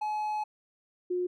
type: tone pair in turn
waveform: triangle / sine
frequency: 850 / 359.7 Hz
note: G#5 / F#4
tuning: +40 / -49 cents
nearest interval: octave + minor third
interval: 1489 cents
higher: first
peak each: -27 / -27 dBFS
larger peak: neither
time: 0.01-0.44 / 1.1-1.27 s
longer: first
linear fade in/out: 10 ms
effects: none